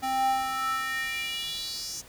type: tone with high-pass filter sweep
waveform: square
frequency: 263 Hz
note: C4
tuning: 9 cents sharp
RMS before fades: -30 dBFS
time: 0.02-2.02 s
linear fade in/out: 20 ms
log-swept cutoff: 580 to 6300 Hz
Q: 4.6
effects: pink hiss -51 dBFS RMS until 2.08 s